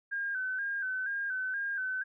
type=tone with vibrato; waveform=sine; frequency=1566 Hz; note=G6; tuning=2 cents flat; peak=-31 dBFS; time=0.11-2.04 s; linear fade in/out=20 ms; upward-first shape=square; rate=2.1 Hz; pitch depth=53 cents each way; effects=none